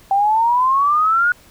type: exponential sweep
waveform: sine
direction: up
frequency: 775 to 1464 Hz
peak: -12 dBFS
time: 0.11-1.32 s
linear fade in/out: 2 ms
effects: pink hiss -48 dBFS RMS until 1.5 s